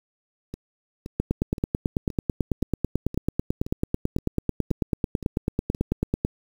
two click trains, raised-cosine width 3 ms, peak -9 / -21 dBFS, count 47 / 11, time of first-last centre 1.2-6.249 / 0.54-5.748 s, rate 9.11 / 1.92 Hz, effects 7-bit

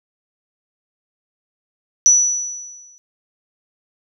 sine tone with exponential decay, 5920 Hz, F#8, in tune, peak -6 dBFS, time 2.06-2.98 s, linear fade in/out 0 ms, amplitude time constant 200 ms, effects none

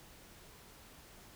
silence, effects pink hiss -57 dBFS RMS until 1.35 s

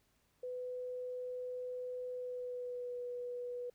sine tone with pitch glide, 500 to 489.7 Hz, B4 to B4, +21 to -15 cents, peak -39 dBFS, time 0.43-3.7 s, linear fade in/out 5 ms, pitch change -36 cents, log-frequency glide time 2.12-3 s, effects pink hiss -75 dBFS RMS until 3.74 s

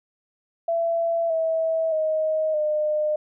sine tone with pitch steps, 670 / 648.3 / 627.3 / 607 Hz, E5 / E5 / D#5 / D#5, +28 / -29 / +14 / -43 cents, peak -20 dBFS, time 0.68-3.16 s, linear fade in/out 5 ms, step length 620 ms, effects none

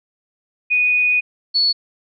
sine tone pair in turn, 2477 / 4414 Hz, D#7 / C#8, -8 / -8 cents, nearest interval minor seventh, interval 1000 cents, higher second, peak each -13 dBFS, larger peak neither, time 0.7-1.21 / 1.54-1.73 s, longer first, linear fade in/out 20 ms, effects none

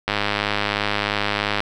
click train, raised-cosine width 0.3 ms, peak -4 dBFS, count 158, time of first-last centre 0.08-1.604 s, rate 103 Hz, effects none

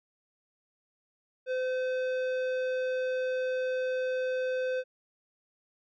sine tone with tanh clipping, 512 Hz, C5, 38 cents flat, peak -30 dBFS, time 1.46-4.84 s, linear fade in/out 50 ms, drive 13 dB, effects none

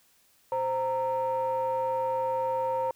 triangle ring-modulated tone, 201.4 Hz, G3, 47 cents sharp, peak -20 dBFS, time 0.52-2.91 s, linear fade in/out 2 ms, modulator 724 Hz, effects tanh soft clip ceiling -18 dBFS + white hiss -64 dBFS RMS until 2.95 s

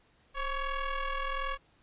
sawtooth ring-modulated tone, 554.4 Hz, C#5, in tune, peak -24 dBFS, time 0.34-1.58 s, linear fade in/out 50 ms, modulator 575 Hz, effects pink hiss -66 dBFS RMS until 1.82 s + resampled to 8000 Hz

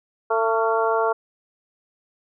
harmonic tone with a mistuned harmonic, 224.3 Hz, A3, 34 cents sharp, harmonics 2 / 3 / 4 / 5 / 6, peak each -22 / -24 / -25 / -26 / -27 dBFS, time 0.3-1.13 s, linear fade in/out 10 ms, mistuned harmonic 6, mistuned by +42 cents, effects none

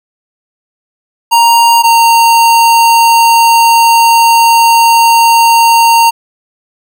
square tone pair in turn, 932.3 / 922.7 Hz, A#5 / A#5, 0 / -18 cents, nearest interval unison, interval 18 cents, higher first, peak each -4 dBFS, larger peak neither, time 1.31-1.83 / 1.83-6.11 s, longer second, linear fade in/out 20 ms, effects none

